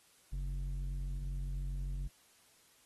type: tone with low-pass filter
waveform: square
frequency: 46.25 Hz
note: F#1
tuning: in tune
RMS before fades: -38 dBFS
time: 0.32-2.08 s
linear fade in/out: 10 ms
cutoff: 120 Hz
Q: 1.6
effects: white hiss -66 dBFS RMS until 2.85 s + AAC 32 kbps